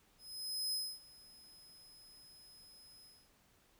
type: tone with ADSR envelope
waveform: sawtooth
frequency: 5080 Hz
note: D#8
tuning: 35 cents sharp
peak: -32 dBFS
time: 0.18-3.31 s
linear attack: 550 ms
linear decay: 260 ms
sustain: -23 dB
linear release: 260 ms
effects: pink hiss -70 dBFS RMS until 3.79 s